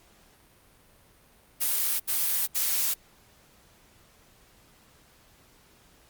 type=noise bursts; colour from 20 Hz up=blue; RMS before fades=-26 dBFS; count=3; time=1.6-2.944 s; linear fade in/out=20 ms; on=400 ms; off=72 ms; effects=pink hiss -59 dBFS RMS until 6.09 s + Opus 48 kbps